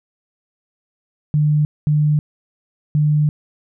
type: tone bursts at uneven times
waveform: sine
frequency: 150 Hz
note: D3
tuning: 37 cents sharp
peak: -12 dBFS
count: 3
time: 1.34-1.65 / 1.87-2.19 / 2.95-3.29 s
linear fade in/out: 0 ms
effects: none